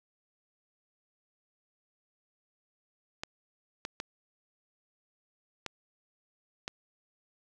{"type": "clicks", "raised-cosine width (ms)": 0.2, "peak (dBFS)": -18, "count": 5, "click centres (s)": [3.235, 3.851, 4.001, 5.663, 6.679], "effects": []}